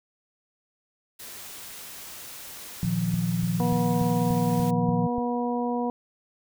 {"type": "noise", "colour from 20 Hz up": "white", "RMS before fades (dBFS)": -41, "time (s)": [1.19, 4.71], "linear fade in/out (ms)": 10}
{"type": "chord", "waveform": "sine", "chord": "Bb suspended fourth", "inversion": "none", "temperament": "just", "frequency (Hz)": [116.54, 155.39, 174.81], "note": ["Bb2", "Eb3", "F3"], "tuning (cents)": [0, -2, 2], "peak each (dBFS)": [-30, -30, -25], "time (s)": [2.83, 5.07], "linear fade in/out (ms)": 0}
{"type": "click train", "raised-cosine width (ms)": 5, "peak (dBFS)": -24, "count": 9, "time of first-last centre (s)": [2.85, 5.182], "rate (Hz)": 3.43}
{"type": "harmonic tone", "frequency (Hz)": 242, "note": "B3", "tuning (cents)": -35, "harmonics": [1, 2, 3, 4], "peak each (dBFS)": [-27, -30, -32, -33], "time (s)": [3.6, 5.9], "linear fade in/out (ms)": 0}
{"effects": []}